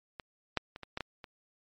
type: clicks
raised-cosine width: 0.3 ms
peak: -25 / -13 / -27 / -26 / -19 / -18 / -28 dBFS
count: 7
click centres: 0.198 / 0.573 / 0.761 / 0.833 / 0.974 / 1.007 / 1.242 s
effects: MP3 48 kbps